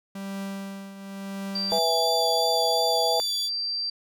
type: tone with tremolo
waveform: 45% pulse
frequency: 196 Hz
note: G3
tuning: in tune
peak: -30 dBFS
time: 0.15-1.79 s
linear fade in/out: 5 ms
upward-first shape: triangle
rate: 0.94 Hz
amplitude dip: 70%
type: tone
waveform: sine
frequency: 4697 Hz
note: D8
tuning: 1 cent flat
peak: -26 dBFS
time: 1.55-3.9 s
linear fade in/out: 5 ms
type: tone with vibrato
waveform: sawtooth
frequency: 3462 Hz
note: A7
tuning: 29 cents flat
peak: -27 dBFS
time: 1.69-3.5 s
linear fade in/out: 50 ms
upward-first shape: sine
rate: 2.8 Hz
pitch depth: 15 cents each way
type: chord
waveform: sine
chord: E major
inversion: second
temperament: equal with one note detuned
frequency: 493.9 / 659.3 / 823.4 Hz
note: B4 / E5 / G#5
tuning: 0 / 0 / -15 cents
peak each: -27 / -26 / -26 dBFS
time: 1.72-3.2 s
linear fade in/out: 0 ms
effects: none